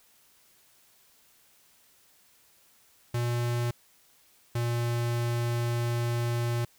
square tone pair in turn, 119.8 / 118.77 Hz, A#2 / A#2, +48 / +33 cents, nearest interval unison, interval 15 cents, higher first, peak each -27 dBFS, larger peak neither, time 3.14-3.71 / 4.55-6.65 s, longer second, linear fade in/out 5 ms, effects white hiss -62 dBFS RMS until 6.78 s

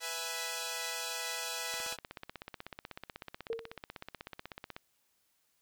5% pulse chord, E major, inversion second, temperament equal, 493.9 / 659.3 / 830.6 Hz, B4 / E5 / G#5, 0 / 0 / 0 cents, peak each -29 dBFS, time 0-1.97 s, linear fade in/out 50 ms
click train, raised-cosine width 0.3 ms, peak -26 dBFS, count 50, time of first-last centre 1.74-4.765 s, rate 16.2 Hz
sine tone with exponential decay, 456.7 Hz, A#4, 36 cents flat, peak -30 dBFS, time 3.5-3.77 s, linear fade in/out 2 ms, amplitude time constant 58 ms
effects white hiss -75 dBFS RMS until 5.61 s

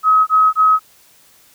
sine tone bursts, 1274 Hz, D#6, 41 cents sharp, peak -8 dBFS, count 3, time 0.03-0.794 s, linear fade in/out 50 ms, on 240 ms, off 22 ms, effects white hiss -50 dBFS RMS until 1.54 s

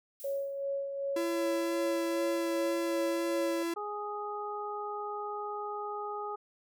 violet noise with exponential decay, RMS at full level -44 dBFS, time 0.2-0.66 s, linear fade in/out 0 ms, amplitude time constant 100 ms
sine tone with tremolo, 554.4 Hz, C#5, in tune, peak -30 dBFS, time 0.24-3.63 s, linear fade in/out 5 ms, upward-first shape sine, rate 2.6 Hz, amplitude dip 45%
45% pulse tone with vibrato, 335.9 Hz, E4, 33 cents sharp, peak -31 dBFS, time 1.16-3.74 s, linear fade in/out 5 ms, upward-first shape sine, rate 2 Hz, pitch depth 8 cents each way
harmonic tone, 415.3 Hz, G#4, in tune, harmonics 1 / 2 / 3, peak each -39 / -39 / -39 dBFS, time 3.76-6.36 s, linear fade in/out 10 ms
effects none

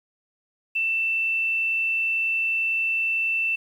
sine tone, 2669 Hz, E7, 21 cents sharp, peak -21 dBFS, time 0.75-3.56 s, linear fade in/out 10 ms, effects 9-bit

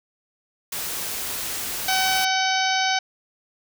white noise, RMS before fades -29 dBFS, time 0.72-2.25 s, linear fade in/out 5 ms
harmonic tone, 759 Hz, F#5, 44 cents sharp, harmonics 1 / 2 / 3 / 4 / 5 / 6 / 7 / 8, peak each -23 / -26 / -28 / -29 / -30 / -31 / -31 / -32 dBFS, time 1.88-2.99 s, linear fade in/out 5 ms
effects none

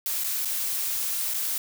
blue noise with dropouts, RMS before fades -28 dBFS, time 0.06-1.58 s, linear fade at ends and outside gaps 1 ms, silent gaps 0.238-0.243 / 0.449-0.455 / 1.338-1.343 s, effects none

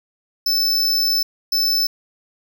square tone bursts at uneven times, 5274 Hz, E8, in tune, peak -16 dBFS, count 2, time 0.46-1.23 / 1.52-1.87 s, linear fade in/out 5 ms, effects none

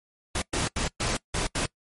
pink noise bursts at uneven times, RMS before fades -27 dBFS, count 6, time 0.35-0.42 / 0.53-0.68 / 0.76-0.88 / 1-1.17 / 1.34-1.47 / 1.55-1.66 s, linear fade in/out 5 ms, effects noise-tail reverb RT60 0.1 s tail -22 dB re dry + MP3 48 kbps

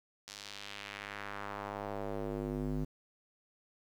square tone with band-pass filter sweep, 50.7 Hz, G#1, 41 cents flat, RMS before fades -40 dBFS, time 0.27-2.85 s, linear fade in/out 10 ms, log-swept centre 5500 to 210 Hz, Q 1.4, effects 10-bit

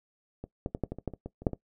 clicks, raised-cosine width 2 ms, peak -25 / -17 / -18 / -15 / -21 / -26 / -17 / -27 / -24 / -30 / -10 / -21 dBFS, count 12, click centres 0.44 / 0.661 / 0.749 / 0.837 / 0.92 / 0.986 / 1.077 / 1.137 / 1.26 / 1.42 / 1.468 / 1.533 s, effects noise-tail reverb RT60 0.1 s tail -18 dB re dry

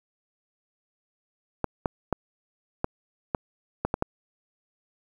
clicks, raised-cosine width 1 ms, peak -10 dBFS, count 8, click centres 1.643 / 1.858 / 2.127 / 2.844 / 3.348 / 3.85 / 3.941 / 4.024 s, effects 8-bit

